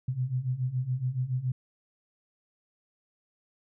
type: beating tone pair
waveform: sine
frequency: 123.47 / 130.57 Hz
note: B2 / C3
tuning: 0 / -3 cents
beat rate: 7.1 Hz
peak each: -32 / -29 dBFS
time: 0.08-1.52 s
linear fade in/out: 5 ms
effects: none